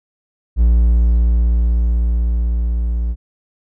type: tone with level ramp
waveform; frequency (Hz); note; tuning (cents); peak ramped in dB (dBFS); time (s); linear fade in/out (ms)
triangle; 58; A#1; -8; -6 to -14; 0.56-3.16; 50
effects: none